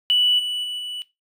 triangle tone with level steps, 2960 Hz, F#7, in tune, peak -11 / -21 / -24 / -26 dBFS, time 0.1-1.02 s, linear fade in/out 0 ms, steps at 0.38 / 0.63 / 0.78 s, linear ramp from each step 20 ms, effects noise-tail reverb RT60 0.2 s tail -17 dB re dry + tanh soft clip ceiling -12 dBFS

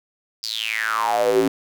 square tone with high-pass filter sweep, 55.5 Hz, A1, 16 cents sharp, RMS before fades -21 dBFS, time 0.43-1.48 s, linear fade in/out 5 ms, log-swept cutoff 5000 to 290 Hz, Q 8.9, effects none

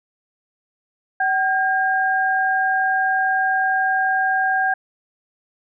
sine tone pair together, 760.8 / 1612 Hz, F#5 / G6, +48 / +48 cents, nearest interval octave + minor second, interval 1300 cents, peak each -19 dBFS, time 1.2-4.74 s, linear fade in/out 5 ms, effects none

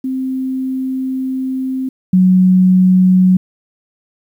sine tone pair in turn, 261.3 / 184.77 Hz, C4 / F#3, -2 / -2 cents, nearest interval tritone, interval 600 cents, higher first, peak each -16 / -6 dBFS, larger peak second, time 0.04-1.89 / 2.13-3.37 s, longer first, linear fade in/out 5 ms, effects 8-bit

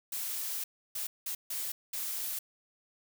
blue noise bursts at uneven times, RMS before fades -36 dBFS, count 5, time 0.12-0.64 / 0.95-1.07 / 1.26-1.35 / 1.5-1.72 / 1.93-2.39 s, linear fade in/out 5 ms, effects none

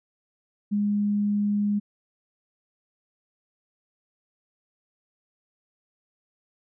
sine tone, 205.7 Hz, G#3, 16 cents flat, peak -21 dBFS, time 0.71-1.8 s, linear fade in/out 20 ms, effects none

